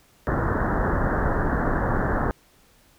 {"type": "low-pass noise", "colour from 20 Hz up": "pink", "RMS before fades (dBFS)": -23, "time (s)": [0.27, 2.31], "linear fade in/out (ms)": 0, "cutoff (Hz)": 1800, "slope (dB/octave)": 96, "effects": ["pink hiss -58 dBFS RMS until 2.98 s"]}